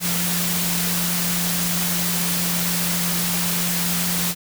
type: tone in noise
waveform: sine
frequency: 174.61 Hz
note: F3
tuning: in tune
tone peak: -25 dBFS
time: 0-4.35 s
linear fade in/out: 50 ms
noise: white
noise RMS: -23 dBFS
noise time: 0-4.35 s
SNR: -5 dB
effects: none